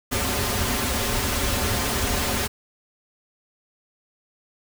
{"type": "noise with comb filter", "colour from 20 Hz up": "pink", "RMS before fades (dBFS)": -24, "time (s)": [0.11, 2.48], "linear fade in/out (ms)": 20, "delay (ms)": 6.2, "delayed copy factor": -1, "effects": []}